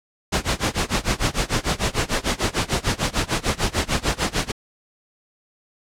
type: noise with tremolo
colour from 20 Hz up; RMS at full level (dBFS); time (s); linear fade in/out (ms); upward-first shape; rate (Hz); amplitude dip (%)
pink; -19; 0.32-4.52; 10; sine; 6.7; 95
effects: low-pass 8000 Hz 12 dB/octave